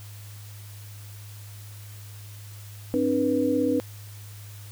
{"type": "tone cluster", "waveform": "sine", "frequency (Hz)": [264.4, 301.3, 487.4], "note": ["C4", "D4", "B4"], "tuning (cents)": [18, 44, -23], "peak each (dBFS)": -25, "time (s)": [2.94, 3.8], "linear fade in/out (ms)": 0, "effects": ["added 103 Hz sine -40 dBFS peak until 4.71 s", "white hiss -49 dBFS RMS until 4.71 s"]}